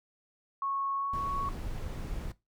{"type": "tone with pitch glide", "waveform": "sine", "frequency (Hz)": [1100, 1111.5], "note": ["C#6", "C#6"], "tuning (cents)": [-14, 4], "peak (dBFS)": -30, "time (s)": [0.62, 1.49], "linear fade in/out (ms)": 2, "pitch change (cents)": 18, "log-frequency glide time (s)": [0.96, 1.08]}
{"type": "noise", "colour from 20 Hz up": "brown", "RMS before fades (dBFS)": -37, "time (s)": [1.13, 2.32], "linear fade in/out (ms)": 5}
{"effects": ["noise-tail reverb RT60 0.2 s tail -18 dB re dry"]}